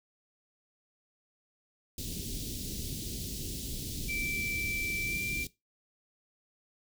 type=band-stop noise; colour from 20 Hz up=pink; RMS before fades=-38 dBFS; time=1.98-5.47 s; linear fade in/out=2 ms; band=360 to 3500 Hz; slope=24 dB/octave
type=tone with pitch glide; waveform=sine; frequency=2332 to 2359 Hz; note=D7 to D7; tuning=-13 to +7 cents; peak=-33 dBFS; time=4.08-5.45 s; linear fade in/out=20 ms; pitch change=+20 cents; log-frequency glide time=5.05-5.17 s
effects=noise-tail reverb RT60 0.2 s tail -18 dB re dry